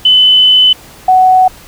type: tone pair in turn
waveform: sine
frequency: 3018 / 744.8 Hz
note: F#7 / F#5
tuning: +34 / +11 cents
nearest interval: 2 octaves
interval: 2423 cents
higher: first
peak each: -3 dBFS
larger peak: neither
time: 0.05-0.73 / 1.08-1.48 s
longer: first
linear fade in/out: 5 ms
effects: pink hiss -36 dBFS RMS until 1.67 s